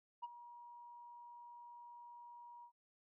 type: tone with ADSR envelope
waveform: sine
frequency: 955 Hz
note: A#5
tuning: 42 cents sharp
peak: -38 dBFS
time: 0.22-2.72 s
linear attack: 20 ms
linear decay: 27 ms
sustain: -15 dB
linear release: 83 ms
effects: tanh soft clip ceiling -40 dBFS

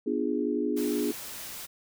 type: chord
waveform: sine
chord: B diminished seventh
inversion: none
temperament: equal with one note detuned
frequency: 246.9 / 297.8 / 349.2 / 415.3 Hz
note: B3 / D4 / F4 / Ab4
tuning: 0 / +24 / 0 / 0 cents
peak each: -31 / -30 / -33 / -31 dBFS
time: 0.06-1.12 s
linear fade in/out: 10 ms
type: noise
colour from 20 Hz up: white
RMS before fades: -40 dBFS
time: 0.76-1.67 s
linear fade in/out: 20 ms
effects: none

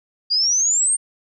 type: exponential sweep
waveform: sine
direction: up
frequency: 4752 to 8870 Hz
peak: -15 dBFS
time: 0.3-0.97 s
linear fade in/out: 20 ms
effects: none

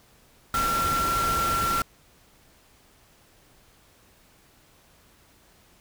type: tone in noise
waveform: sine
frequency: 1361 Hz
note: F6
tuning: 45 cents flat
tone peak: -23 dBFS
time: 0.54-1.82 s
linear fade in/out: 2 ms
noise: pink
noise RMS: -30 dBFS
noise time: 0.54-1.82 s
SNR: +4 dB
effects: pink hiss -58 dBFS RMS until 5.8 s

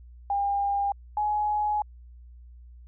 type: tone pair in turn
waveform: sine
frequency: 803 / 839.8 Hz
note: G5 / G#5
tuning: +41 / +19 cents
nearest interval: minor second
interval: 78 cents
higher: second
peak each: -23 dBFS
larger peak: neither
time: 0.3-0.92 / 1.17-1.82 s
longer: second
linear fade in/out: 2 ms
effects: added 60 Hz sine -45 dBFS peak until 2.87 s

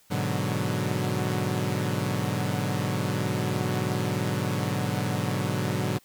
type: chord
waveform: sawtooth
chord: G# half-diminished seventh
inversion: none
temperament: equal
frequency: 103.83 / 123.47 / 146.83 / 185 Hz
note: G#2 / B2 / D3 / F#3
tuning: 0 / 0 / 0 / 0 cents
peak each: -27 dBFS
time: 0.1-5.99 s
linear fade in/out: 20 ms
effects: white hiss -60 dBFS RMS until 6.04 s

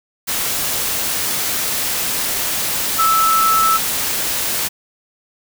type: tone in noise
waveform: sine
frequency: 1312 Hz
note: E6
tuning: 9 cents flat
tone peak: -12 dBFS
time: 2.98-3.78 s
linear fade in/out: 20 ms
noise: white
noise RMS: -20 dBFS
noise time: 0.27-4.69 s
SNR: +5 dB
effects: none

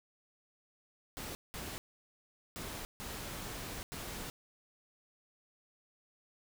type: noise bursts at uneven times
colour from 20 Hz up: pink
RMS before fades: -43 dBFS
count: 5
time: 1.17-1.35 / 1.54-1.78 / 2.56-2.85 / 3-3.83 / 3.92-4.3 s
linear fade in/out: 0 ms
effects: none

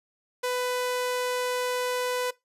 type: tone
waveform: sawtooth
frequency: 498.2 Hz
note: B4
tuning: 15 cents sharp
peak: -22 dBFS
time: 0.43-2.31 s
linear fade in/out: 10 ms
effects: noise-tail reverb RT60 0.2 s tail -21 dB re dry + resampled to 32000 Hz

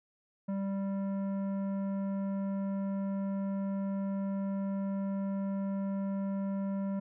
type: tone with tanh clipping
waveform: triangle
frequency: 196 Hz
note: G3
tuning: in tune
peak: -33 dBFS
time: 0.48-7 s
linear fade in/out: 10 ms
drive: 16 dB
effects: none

